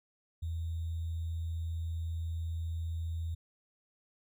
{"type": "tone with sample-and-hold", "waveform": "sine", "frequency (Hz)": 82.6, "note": "E2", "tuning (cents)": 4, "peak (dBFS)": -33, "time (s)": [0.42, 3.35], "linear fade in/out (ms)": 10, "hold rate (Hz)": 3675, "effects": []}